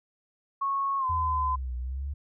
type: tone with pitch glide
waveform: sine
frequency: 1100 to 1020.4 Hz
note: C#6 to C6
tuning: -14 to -44 cents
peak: -25 dBFS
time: 0.61-1.56 s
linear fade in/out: 10 ms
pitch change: -130 cents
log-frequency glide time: 0.98-1.07 s
type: exponential two-way sweep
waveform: sine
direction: down then up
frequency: 83.9 to 60.8 to 72.3 Hz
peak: -30 dBFS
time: 1.09-2.14 s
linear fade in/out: 10 ms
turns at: 1.76 s
effects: none